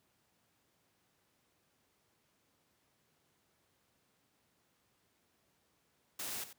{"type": "noise with echo", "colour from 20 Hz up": "white", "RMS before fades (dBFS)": -41, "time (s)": [6.19, 6.44], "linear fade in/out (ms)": 5, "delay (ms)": 90, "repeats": 1, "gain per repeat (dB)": -12, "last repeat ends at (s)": 6.53, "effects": ["pink hiss -75 dBFS RMS until 6.58 s", "high-pass 100 Hz 12 dB/octave"]}